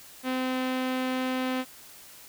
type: tone with low-pass filter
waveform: sawtooth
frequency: 257.3 Hz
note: C4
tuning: 29 cents flat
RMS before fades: -29 dBFS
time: 0.23-1.65 s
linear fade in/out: 50 ms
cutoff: 3200 Hz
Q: 1.3
effects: white hiss -49 dBFS RMS until 2.28 s